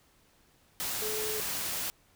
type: tone in noise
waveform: sine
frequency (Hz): 430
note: A4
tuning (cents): -40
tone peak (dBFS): -35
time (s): 1.02-1.4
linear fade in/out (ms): 0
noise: white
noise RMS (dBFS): -34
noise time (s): 0.8-1.9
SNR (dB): -4
effects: pink hiss -65 dBFS RMS until 2.15 s